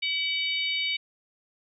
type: harmonic tone with a mistuned harmonic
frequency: 745 Hz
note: F#5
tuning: 12 cents sharp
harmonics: 3 / 4 / 5 / 6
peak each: -29 / -30 / -32 / -39 dBFS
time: 0.02-0.97 s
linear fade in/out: 10 ms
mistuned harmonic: 3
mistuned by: +43 cents
effects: none